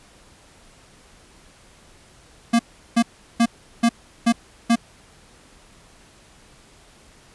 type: tone bursts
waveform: square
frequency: 233.1 Hz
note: A#3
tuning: in tune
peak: -14 dBFS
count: 6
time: 2.53-4.758 s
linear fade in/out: 10 ms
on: 63 ms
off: 370 ms
effects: pink hiss -51 dBFS RMS until 7.34 s + resampled to 24000 Hz